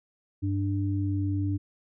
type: tone pair together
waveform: sine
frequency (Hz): 98 / 295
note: G2 / D4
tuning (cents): 0 / +8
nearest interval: octave + perfect fifth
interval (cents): 1908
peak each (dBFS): -26 / -30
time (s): 0.42-1.58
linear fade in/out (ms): 20
effects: none